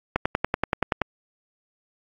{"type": "click train", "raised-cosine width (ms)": 0.5, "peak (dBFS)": -6, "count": 10, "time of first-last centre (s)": [0.16, 1.017], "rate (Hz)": 10.5, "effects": ["AAC 64 kbps"]}